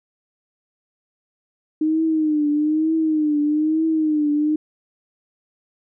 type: tone with vibrato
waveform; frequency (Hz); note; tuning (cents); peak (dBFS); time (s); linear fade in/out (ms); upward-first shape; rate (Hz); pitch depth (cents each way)
sine; 307.8; D#4; -19; -16; 1.81-4.56; 5; triangle; 1.1; 87
effects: none